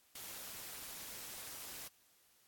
white noise with amplitude modulation, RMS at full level -45 dBFS, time 0.15-1.88 s, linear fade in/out 5 ms, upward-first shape sine, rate 256 Hz, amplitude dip 65%, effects white hiss -70 dBFS RMS until 2.47 s + AAC 64 kbps

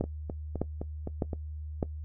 two click trains, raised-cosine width 2 ms, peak -14 / -21 dBFS, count 4 / 6, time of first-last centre 0.01-1.828 / 0.04-1.332 s, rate 1.65 / 3.87 Hz, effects noise-tail reverb RT60 0.1 s tail -19 dB re dry + added 76 Hz sine -36 dBFS peak until 2.04 s

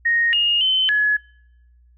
sine tone with pitch steps, 1864 / 2848 / 3062 / 1695 Hz, A#6 / F7 / G7 / G#6, -1 / +33 / -41 / +35 cents, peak -15 dBFS, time 0.05-1.17 s, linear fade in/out 10 ms, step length 280 ms, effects noise-tail reverb RT60 0.9 s tail -26 dB re dry + added 60 Hz sine -50 dBFS peak until 1.97 s

